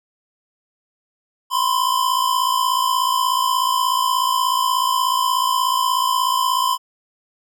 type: tone pair together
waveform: square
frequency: 998 / 1054.6 Hz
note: B5 / C6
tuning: +18 / +13 cents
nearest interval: minor second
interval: 95 cents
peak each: -20 dBFS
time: 1.5-6.78 s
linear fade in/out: 50 ms
effects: none